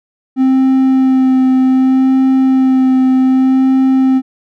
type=tone with vibrato; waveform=triangle; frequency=261.6 Hz; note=C4; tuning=in tune; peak=-5 dBFS; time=0.36-4.22 s; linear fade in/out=50 ms; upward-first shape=sine; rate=0.65 Hz; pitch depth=14 cents each way; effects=none